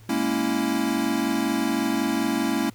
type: chord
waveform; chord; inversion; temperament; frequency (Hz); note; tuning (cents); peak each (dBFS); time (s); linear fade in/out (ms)
square; A# half-diminished seventh; third; equal; 207.7 / 233.1 / 277.2 / 329.6; G#3 / A#3 / C#4 / E4; 0 / 0 / 0 / 0; -31 / -28 / -27 / -28; 0.09-2.7; 5
effects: added 110 Hz sine -46 dBFS peak until 2.74 s + pink hiss -55 dBFS RMS until 2.74 s